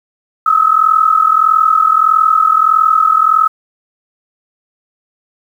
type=tone pair together; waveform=sine; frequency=1264 / 1305.6 Hz; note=D#6 / E6; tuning=+27 / -17 cents; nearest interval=minor second; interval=56 cents; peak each=-10 dBFS; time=0.46-3.48 s; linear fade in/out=5 ms; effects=7-bit